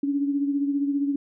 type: beating tone pair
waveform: sine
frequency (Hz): 281.2 / 296.2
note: C#4 / D4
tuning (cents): +25 / +15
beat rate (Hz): 15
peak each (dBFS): -22 / -31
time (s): 0.03-1.16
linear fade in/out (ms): 5
effects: none